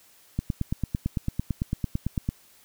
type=click train; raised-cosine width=5 ms; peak=-13 dBFS; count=18; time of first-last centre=0.39-2.289 s; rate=8.95 Hz; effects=white hiss -57 dBFS RMS until 2.64 s